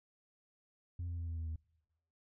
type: tone with pitch steps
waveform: sine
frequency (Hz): 87.31 / 85.76 / 84.24 / 82.74 / 81.28 / 79.83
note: F2 / F2 / E2 / E2 / E2 / D#2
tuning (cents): 0 / -31 / +38 / +7 / -24 / +45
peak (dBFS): -35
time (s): 0.99-1.56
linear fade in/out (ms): 5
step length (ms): 95
effects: noise-tail reverb RT60 1.0 s tail -26 dB re dry + tanh soft clip ceiling -36 dBFS